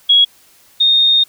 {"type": "tone pair in turn", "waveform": "sine", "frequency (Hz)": [3322, 3685], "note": ["G#7", "A#7"], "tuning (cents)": [0, -21], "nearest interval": "major second", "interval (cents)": 179, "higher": "second", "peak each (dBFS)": [-6, -8], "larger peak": "first", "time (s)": [[0.09, 0.25], [0.8, 1.24]], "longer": "second", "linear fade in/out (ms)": 10, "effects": ["white hiss -49 dBFS RMS until 1.28 s"]}